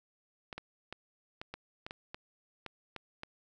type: clicks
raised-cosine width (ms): 0.3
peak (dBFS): -25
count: 11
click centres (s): 0.528 / 0.58 / 0.926 / 1.415 / 1.54 / 1.865 / 1.909 / 2.145 / 2.663 / 2.963 / 3.234
effects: none